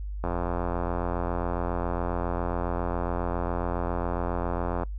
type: click train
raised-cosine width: 1 ms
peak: -15 dBFS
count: 402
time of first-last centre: 0.24-4.833 s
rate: 87.3 Hz
effects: noise-tail reverb RT60 0.1 s tail -22 dB re dry + added 50 Hz sine -31 dBFS peak until 4.98 s